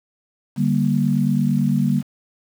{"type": "chord", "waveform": "sine", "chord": "G minor", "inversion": "second", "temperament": "equal with one note detuned", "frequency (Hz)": [146.83, 196, 235.4], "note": ["D3", "G3", "Bb3"], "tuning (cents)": [0, 0, 17], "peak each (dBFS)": [-20, -20, -20], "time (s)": [0.56, 2.03], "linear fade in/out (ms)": 50, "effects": ["7-bit"]}